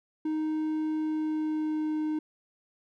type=tone with pitch glide; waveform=triangle; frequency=311.1 to 308.1 Hz; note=D#4 to D#4; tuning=0 to -17 cents; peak=-25 dBFS; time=0.25-2.19 s; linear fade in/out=5 ms; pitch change=-17 cents; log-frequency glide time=0.99-2.01 s; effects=none